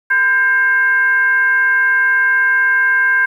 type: tone with frequency modulation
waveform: sine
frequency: 1586 Hz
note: G6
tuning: 20 cents sharp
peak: -10 dBFS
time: 0.1-3.26 s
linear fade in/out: 10 ms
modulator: 567 Hz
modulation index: 0.44
effects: 8-bit